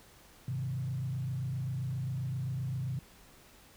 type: tone with frequency modulation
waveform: sine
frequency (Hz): 130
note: C3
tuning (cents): -11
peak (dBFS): -32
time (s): 0.48-2.99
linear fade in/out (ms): 2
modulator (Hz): 27.6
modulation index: 0.83
effects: pink hiss -58 dBFS RMS until 3.76 s